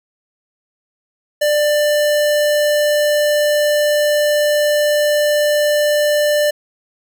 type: tone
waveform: square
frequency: 593 Hz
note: D5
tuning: 17 cents sharp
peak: -13 dBFS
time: 1.41-6.51 s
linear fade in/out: 10 ms
effects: none